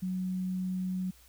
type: tone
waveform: sine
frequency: 185 Hz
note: F#3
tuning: in tune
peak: -30 dBFS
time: 0.02-1.11 s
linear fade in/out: 10 ms
effects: added 60 Hz sine -59 dBFS peak until 1.28 s + white hiss -60 dBFS RMS until 1.28 s